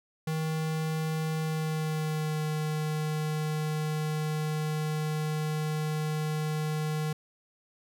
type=tone with pitch glide; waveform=square; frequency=157.8 to 153.93 Hz; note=D#3 to D#3; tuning=+25 to -18 cents; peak=-29 dBFS; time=0.27-7.13 s; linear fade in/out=5 ms; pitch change=-43 cents; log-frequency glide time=1.41-2.43 s; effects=none